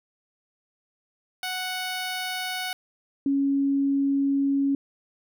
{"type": "tone pair in turn", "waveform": ["10% pulse", "sine"], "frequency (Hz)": [740, 277.2], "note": ["F#5", "C#4"], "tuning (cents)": [0, 0], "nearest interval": "octave + perfect fourth", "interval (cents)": 1700, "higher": "first", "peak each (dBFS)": -20, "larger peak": "neither", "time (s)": [[1.43, 2.73], [3.26, 4.75]], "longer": "second", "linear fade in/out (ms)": 2, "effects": []}